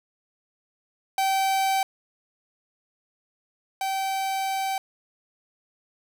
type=tone pair in turn; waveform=45% pulse; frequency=773 / 773 Hz; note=G5 / G5; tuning=-24 / -24 cents; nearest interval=unison; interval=0 cents; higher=neither; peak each=-21 / -25 dBFS; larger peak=first; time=1.18-1.83 / 3.81-4.78 s; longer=second; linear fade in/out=2 ms; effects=none